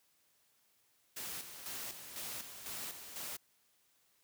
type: noise with tremolo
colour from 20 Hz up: white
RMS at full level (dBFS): -43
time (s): 1.16-3.37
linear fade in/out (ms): 10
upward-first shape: square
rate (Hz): 2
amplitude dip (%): 55
effects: white hiss -73 dBFS RMS until 4.23 s + high-pass 60 Hz 12 dB/octave